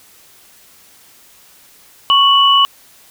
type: tone pair together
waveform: sine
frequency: 1108.7 / 2958 Hz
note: C#6 / F#7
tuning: 0 / -1 cents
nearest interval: octave + perfect fourth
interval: 1699 cents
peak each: -10 dBFS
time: 2.1-2.65 s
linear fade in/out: 0 ms
effects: white hiss -46 dBFS RMS until 3.1 s